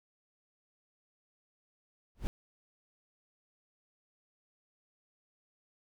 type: noise with exponential growth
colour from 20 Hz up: brown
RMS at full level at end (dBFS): -29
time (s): 2.15-2.27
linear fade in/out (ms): 0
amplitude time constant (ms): 25
effects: none